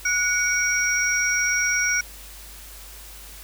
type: tone cluster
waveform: sine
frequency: 1462 / 2246 / 5670 Hz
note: F#6 / C#7 / F8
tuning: -21 / +22 / +25 cents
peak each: -23 / -24 / -24 dBFS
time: 0.05-2.01 s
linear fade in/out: 5 ms
effects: added 50 Hz sine -43 dBFS peak until 3.43 s + white hiss -43 dBFS RMS until 3.43 s